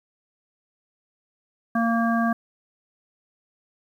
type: harmonic tone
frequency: 230.4 Hz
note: A#3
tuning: 20 cents flat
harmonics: 1 / 3 / 5 / 7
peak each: -21 / -26 / -28 / -29 dBFS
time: 1.75-2.33 s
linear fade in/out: 5 ms
effects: 9-bit